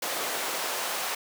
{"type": "noise with high-pass filter sweep", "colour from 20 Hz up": "pink", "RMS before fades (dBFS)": -31, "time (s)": [0.02, 1.15], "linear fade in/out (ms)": 5, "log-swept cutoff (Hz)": [480, 720], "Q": 1, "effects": []}